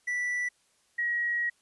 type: tone pair in turn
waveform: triangle / sine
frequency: 1965 / 1902.5 Hz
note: B6 / A#6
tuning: -9 / +35 cents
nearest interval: minor second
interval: 56 cents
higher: first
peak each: -26 dBFS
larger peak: neither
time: 0.07-0.49 / 0.98-1.5 s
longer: second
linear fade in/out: 10 ms
effects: white hiss -68 dBFS RMS until 1.61 s + resampled to 24000 Hz